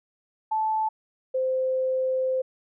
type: tone pair in turn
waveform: sine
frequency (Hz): 873 / 519.1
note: A5 / C5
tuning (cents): -14 / -14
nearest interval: major sixth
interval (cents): 900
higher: first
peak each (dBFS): -22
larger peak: neither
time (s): 0.51-0.89 / 1.34-2.42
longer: second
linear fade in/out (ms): 10
effects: none